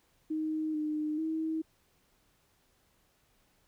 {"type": "tone with pitch steps", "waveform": "sine", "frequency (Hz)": [312.3, 304.7, 318.8], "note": ["D#4", "D#4", "D#4"], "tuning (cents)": [7, -36, 42], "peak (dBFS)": -30, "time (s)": [0.3, 1.62], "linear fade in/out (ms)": 10, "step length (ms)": 440, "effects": ["pink hiss -70 dBFS RMS until 3.67 s"]}